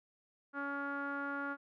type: tone with low-pass filter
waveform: sawtooth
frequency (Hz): 281.6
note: C#4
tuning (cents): +27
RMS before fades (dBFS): -39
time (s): 0.53-1.57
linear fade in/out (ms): 50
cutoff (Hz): 1400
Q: 7
effects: none